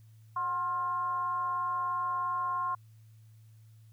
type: tone with frequency modulation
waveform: sine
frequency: 1063 Hz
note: C6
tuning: 27 cents sharp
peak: -29 dBFS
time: 0.36-2.75 s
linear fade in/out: 5 ms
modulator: 329 Hz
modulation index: 0.44
effects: added 110 Hz sine -53 dBFS peak until 3.92 s + white hiss -72 dBFS RMS until 3.92 s